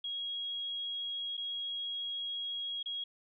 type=tone with dropouts; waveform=sine; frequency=3298 Hz; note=G#7; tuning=13 cents flat; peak=-35 dBFS; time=0.04-3.04 s; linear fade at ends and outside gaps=5 ms; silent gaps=1.37-1.376 / 2.829-2.858 s; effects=none